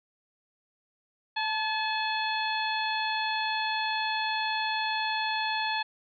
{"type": "harmonic tone with a mistuned harmonic", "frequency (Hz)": 858, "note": "A5", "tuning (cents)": -44, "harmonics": [1, 2, 3, 4, 5], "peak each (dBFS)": [-30, -33, -35, -36, -37], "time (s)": [1.36, 5.83], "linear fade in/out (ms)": 10, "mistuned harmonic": 1, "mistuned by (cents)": 39, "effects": []}